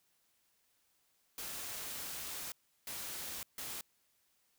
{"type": "noise bursts at uneven times", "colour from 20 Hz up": "white", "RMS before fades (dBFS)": -43, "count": 3, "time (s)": [[1.38, 2.52], [2.87, 3.43], [3.58, 3.81]], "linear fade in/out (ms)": 2, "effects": ["white hiss -75 dBFS RMS until 4.58 s"]}